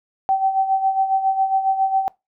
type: tone with tremolo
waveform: sine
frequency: 771 Hz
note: G5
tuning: 29 cents flat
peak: -13 dBFS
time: 0.29-2.08 s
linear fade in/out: 0 ms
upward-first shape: sine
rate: 7.3 Hz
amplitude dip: 65%
effects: noise-tail reverb RT60 0.2 s tail -23 dB re dry